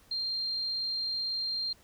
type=tone; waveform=sine; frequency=4186 Hz; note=C8; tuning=in tune; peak=-30 dBFS; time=0.11-1.73 s; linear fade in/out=5 ms; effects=pink hiss -61 dBFS RMS until 1.83 s